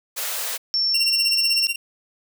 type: high-pass noise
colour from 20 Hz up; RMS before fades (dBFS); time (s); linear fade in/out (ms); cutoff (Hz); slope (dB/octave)
white; -27; 0.16-0.58; 20; 440; 96
type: tone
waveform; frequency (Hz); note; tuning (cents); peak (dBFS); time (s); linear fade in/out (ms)
sine; 5420; E8; +47; -18; 0.74-1.67; 0
type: tone with tremolo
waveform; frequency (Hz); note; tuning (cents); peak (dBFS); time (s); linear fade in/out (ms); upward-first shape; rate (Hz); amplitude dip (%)
sawtooth; 2759; F7; -22; -16; 0.94-1.76; 5; sine; 16; 90
effects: none